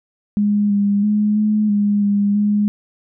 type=tone with pitch steps; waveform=sine; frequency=206.3 / 202.2 / 209.8 / 212.5 / 205.1 / 202.8 / 207.2 Hz; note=G#3 / G#3 / G#3 / G#3 / G#3 / G#3 / G#3; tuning=-11 / -46 / +18 / +40 / -21 / -41 / -4 cents; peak=-13 dBFS; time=0.37-2.68 s; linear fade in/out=0 ms; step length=330 ms; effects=none